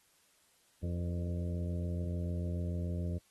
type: harmonic tone with a mistuned harmonic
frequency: 86.9 Hz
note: F2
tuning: 8 cents flat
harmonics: 1 / 2 / 3 / 4 / 5 / 6 / 7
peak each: -34 / -39 / -47 / -48 / -51 / -52 / -50 dBFS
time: 0.82-3.19 s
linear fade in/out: 20 ms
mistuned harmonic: 5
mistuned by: +37 cents
effects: white hiss -69 dBFS RMS until 3.3 s + AAC 32 kbps